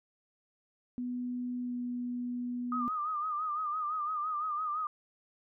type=tone with pitch glide; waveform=sine; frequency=246.9 to 244.8 Hz; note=B3 to B3; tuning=0 to -15 cents; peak=-33 dBFS; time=0.98-2.88 s; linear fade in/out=0 ms; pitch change=-15 cents; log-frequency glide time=1.62-1.73 s
type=tone with vibrato; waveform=sine; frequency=1226 Hz; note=D#6; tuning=26 cents flat; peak=-31 dBFS; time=2.72-4.87 s; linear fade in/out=2 ms; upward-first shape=sine; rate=5.9 Hz; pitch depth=70 cents each way
effects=none